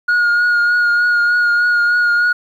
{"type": "tone with vibrato", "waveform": "sine", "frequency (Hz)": 1435, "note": "F6", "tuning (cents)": 47, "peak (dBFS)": -8, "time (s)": [0.08, 2.33], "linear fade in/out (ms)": 10, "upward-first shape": "triangle", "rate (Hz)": 3.3, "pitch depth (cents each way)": 24, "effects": ["tanh soft clip ceiling -10 dBFS", "8-bit"]}